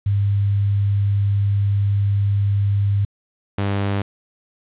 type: tone pair in turn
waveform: sine / sawtooth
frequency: 100.6 / 99.85 Hz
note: G2 / G2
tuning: +45 / +32 cents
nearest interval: unison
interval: 13 cents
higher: first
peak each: -15 dBFS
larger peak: neither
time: 0.06-3.05 / 3.58-4.02 s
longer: first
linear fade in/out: 5 ms
effects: resampled to 8000 Hz + 8-bit